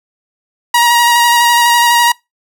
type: tone with vibrato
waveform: sawtooth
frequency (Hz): 950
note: A#5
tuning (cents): +33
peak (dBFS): -3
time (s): 0.74-2.12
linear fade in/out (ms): 5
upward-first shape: square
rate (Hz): 12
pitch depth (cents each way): 15
effects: noise-tail reverb RT60 0.2 s tail -24 dB re dry